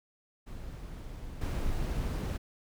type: noise with level steps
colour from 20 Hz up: brown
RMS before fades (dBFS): -42 / -32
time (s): 0.46-2.38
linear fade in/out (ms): 20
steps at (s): 1.41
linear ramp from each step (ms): 5
effects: none